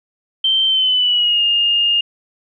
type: tone with pitch glide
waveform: sine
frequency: 3122 to 2830 Hz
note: G7 to F7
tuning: -8 to +22 cents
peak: -12 dBFS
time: 0.44-2.01 s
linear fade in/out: 5 ms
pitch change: -170 cents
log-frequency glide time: 0.66-1.43 s
effects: none